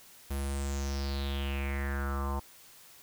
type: tone with low-pass filter sweep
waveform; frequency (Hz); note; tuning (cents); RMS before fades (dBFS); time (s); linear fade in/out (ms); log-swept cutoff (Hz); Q
square; 69.3; C#2; 0; -33; 0.3-2.4; 10; 12000 to 940; 5.8
effects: white hiss -55 dBFS RMS until 3.02 s